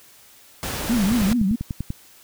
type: noise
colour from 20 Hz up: pink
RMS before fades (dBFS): -28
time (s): 0.63-1.33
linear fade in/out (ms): 0
type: tone with vibrato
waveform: sine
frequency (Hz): 215.4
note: A3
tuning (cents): -37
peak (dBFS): -17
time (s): 0.89-1.56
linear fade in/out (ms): 10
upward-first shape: triangle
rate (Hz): 4.8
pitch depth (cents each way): 280
type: click train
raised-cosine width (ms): 5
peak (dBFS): -14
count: 9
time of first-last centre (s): 1.12-1.904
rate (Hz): 10.2
effects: white hiss -50 dBFS RMS until 2.23 s